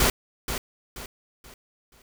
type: noise with echo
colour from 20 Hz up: pink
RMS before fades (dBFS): -20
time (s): 0-0.1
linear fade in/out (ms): 2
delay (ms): 480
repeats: 4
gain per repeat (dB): -9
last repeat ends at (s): 2.02
effects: none